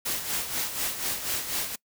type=noise with tremolo; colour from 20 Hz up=white; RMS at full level=-28 dBFS; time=0.05-1.76 s; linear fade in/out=10 ms; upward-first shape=sine; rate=4.1 Hz; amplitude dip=60%; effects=noise-tail reverb RT60 0.1 s tail -24 dB re dry